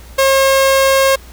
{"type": "tone", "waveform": "sawtooth", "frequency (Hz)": 539, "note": "C#5", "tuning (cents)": -49, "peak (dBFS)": -5, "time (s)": [0.18, 1.16], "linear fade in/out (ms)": 10, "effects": ["added 60 Hz sine -35 dBFS peak until 1.32 s", "pink hiss -41 dBFS RMS until 1.32 s"]}